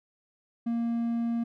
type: tone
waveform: triangle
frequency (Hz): 233.1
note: A#3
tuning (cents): 0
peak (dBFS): -24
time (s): 0.66-1.44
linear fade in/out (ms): 10
effects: none